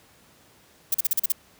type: noise bursts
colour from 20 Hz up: violet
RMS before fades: -21 dBFS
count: 7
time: 0.92-1.322 s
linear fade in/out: 5 ms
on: 24 ms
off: 39 ms
effects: pink hiss -56 dBFS RMS until 1.59 s + high-pass 80 Hz 12 dB/octave